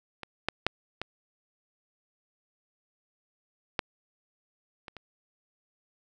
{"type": "clicks", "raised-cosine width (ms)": 0.3, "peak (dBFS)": [-22, -10, -7, -17, -10, -25, -27], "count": 7, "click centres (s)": [0.233, 0.486, 0.666, 1.016, 3.792, 4.882, 4.967], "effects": []}